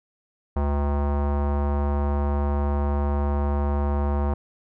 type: tone with low-pass filter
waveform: square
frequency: 71.8 Hz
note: D2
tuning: 39 cents flat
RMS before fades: -23 dBFS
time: 0.56-4.34 s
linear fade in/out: 5 ms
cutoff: 950 Hz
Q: 2.1
effects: none